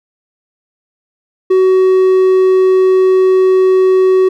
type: tone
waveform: triangle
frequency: 375 Hz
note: F#4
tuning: 23 cents sharp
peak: -4 dBFS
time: 1.5-4.29 s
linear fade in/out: 10 ms
effects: none